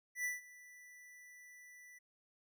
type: tone with ADSR envelope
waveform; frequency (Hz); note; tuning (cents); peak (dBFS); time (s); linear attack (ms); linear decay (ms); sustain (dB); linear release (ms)
square; 1975.5; B6; 0; -35; 0.15-1.99; 96; 160; -21; 13
effects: none